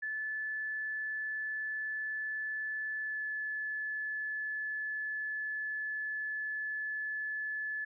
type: tone with pitch glide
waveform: sine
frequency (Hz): 1736 to 1726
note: A6 to A6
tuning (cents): -24 to -34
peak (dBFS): -34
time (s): 0.02-7.85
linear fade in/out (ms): 10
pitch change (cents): -10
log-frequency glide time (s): 3.01-3.22
effects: none